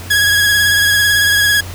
sawtooth tone with vibrato, 1661.2 Hz, G#6, in tune, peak -6 dBFS, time 0.1-1.61 s, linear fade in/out 10 ms, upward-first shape triangle, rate 18 Hz, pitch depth 32 cents each way, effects added 90 Hz sine -27 dBFS peak until 1.74 s + pink hiss -32 dBFS RMS until 1.74 s

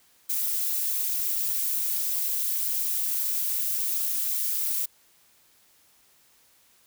violet noise with amplitude modulation, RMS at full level -24 dBFS, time 0.29-4.86 s, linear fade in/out 10 ms, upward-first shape sine, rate 227 Hz, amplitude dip 70%, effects white hiss -61 dBFS RMS until 6.86 s

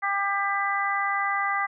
harmonic tone, 398.1 Hz, G4, 27 cents sharp, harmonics 2 / 3 / 4 / 5, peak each -29 / -27 / -32 / -28 dBFS, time 0.02-1.67 s, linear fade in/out 20 ms, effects none

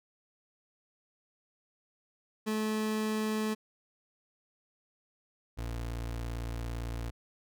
30% pulse tone pair in turn, 216.3 / 57.72 Hz, A3 / A#1, -29 / -16 cents, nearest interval octave + major seventh, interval 2287 cents, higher first, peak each -27 / -32 dBFS, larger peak first, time 2.46-3.55 / 5.57-7.11 s, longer second, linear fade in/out 20 ms, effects none

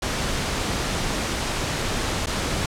pink noise with dropouts, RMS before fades -25 dBFS, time 0.02-2.66 s, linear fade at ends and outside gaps 5 ms, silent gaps 2.26-2.269 s, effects low-pass 8000 Hz 12 dB/octave

